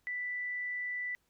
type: tone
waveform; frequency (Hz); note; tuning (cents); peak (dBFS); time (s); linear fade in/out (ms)
sine; 1978; B6; +2; -34; 0.07-1.15; 0
effects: pink hiss -75 dBFS RMS until 1.29 s